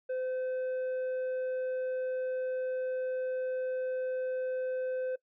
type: tone with tanh clipping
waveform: sine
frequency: 513 Hz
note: C5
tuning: 34 cents flat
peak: -32 dBFS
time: 0.09-5.16 s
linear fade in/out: 10 ms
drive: 5 dB
effects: noise-tail reverb RT60 0.1 s tail -22 dB re dry